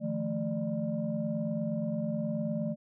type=tone cluster; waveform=sine; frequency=152.2 / 171.3 / 220.2 / 595 Hz; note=D#3 / F3 / A3 / D5; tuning=-38 / -33 / +2 / +22 cents; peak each=-37 / -35 / -32 / -36 dBFS; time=0-2.76 s; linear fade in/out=50 ms; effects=tanh soft clip ceiling -21 dBFS